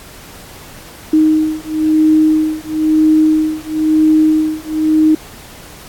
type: beating tone pair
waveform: sine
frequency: 311.1 / 312.1 Hz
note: D#4 / D#4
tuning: 0 / +5 cents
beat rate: 1 Hz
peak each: -12 dBFS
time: 1.13-5.15 s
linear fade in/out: 5 ms
effects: pink hiss -36 dBFS RMS until 5.88 s + AAC 64 kbps